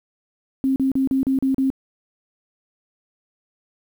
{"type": "tone bursts", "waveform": "sine", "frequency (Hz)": 266.8, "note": "C4", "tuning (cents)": 34, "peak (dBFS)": -16, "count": 7, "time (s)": [0.64, 1.702], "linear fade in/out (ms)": 0, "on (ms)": 120, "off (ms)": 37, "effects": ["8-bit"]}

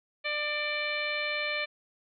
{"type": "harmonic tone with a mistuned harmonic", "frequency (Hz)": 596, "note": "D5", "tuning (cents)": 25, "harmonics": [1, 2, 3, 4, 5, 6, 7], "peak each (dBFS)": [-36, -41, -36, -32, -40, -41, -41], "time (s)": [0.24, 1.66], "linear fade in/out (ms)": 20, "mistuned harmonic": 4, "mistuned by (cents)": -30, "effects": []}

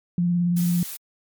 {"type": "tone with vibrato", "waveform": "sine", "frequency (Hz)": 174.61, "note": "F3", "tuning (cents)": 0, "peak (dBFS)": -18, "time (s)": [0.18, 0.83], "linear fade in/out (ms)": 2, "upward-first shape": "sine", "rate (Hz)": 18, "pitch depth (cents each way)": 23}
{"type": "noise", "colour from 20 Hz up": "blue", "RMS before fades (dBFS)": -34, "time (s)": [0.56, 0.97], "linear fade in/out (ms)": 10}
{"effects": ["MP3 96 kbps"]}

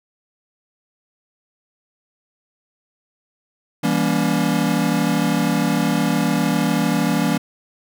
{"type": "chord", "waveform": "square", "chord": "E diminished seventh", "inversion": "none", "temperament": "just", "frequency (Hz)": [164.81, 197.78, 237.3, 284.8], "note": ["E3", "G3", "Bb3", "Db4"], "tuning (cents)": [0, 16, 31, 47], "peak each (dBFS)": -23, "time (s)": [3.83, 7.38], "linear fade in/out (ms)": 10, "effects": []}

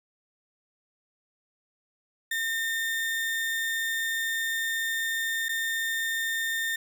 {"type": "tone with dropouts", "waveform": "35% pulse", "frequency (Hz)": 1817, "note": "A#6", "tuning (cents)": -45, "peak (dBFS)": -25, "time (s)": [2.31, 6.76], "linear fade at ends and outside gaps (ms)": 5, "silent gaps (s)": [5.485, 5.491], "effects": []}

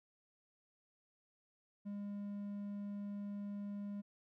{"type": "tone", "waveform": "triangle", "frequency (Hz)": 203.1, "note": "G#3", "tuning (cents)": -38, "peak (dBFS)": -39, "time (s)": [1.85, 4.02], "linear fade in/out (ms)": 20, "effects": []}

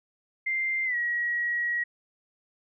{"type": "tone with pitch glide", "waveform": "sine", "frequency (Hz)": [2093, 1908.2], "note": ["C7", "A#6"], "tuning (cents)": [0, 40], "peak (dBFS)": -25, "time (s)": [0.46, 1.84], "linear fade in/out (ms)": 10, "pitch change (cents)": -160, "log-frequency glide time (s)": [0.85, 0.96], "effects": []}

